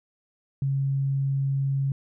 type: tone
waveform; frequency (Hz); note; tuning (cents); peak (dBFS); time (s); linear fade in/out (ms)
sine; 137; C#3; -20; -22; 0.62-1.92; 2
effects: none